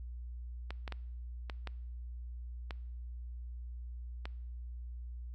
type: clicks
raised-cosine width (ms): 0.3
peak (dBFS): -25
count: 7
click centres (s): 0.706 / 0.878 / 0.923 / 1.498 / 1.673 / 2.708 / 4.255
effects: noise-tail reverb RT60 0.8 s tail -23 dB re dry + added 60 Hz sine -41 dBFS peak until 5.34 s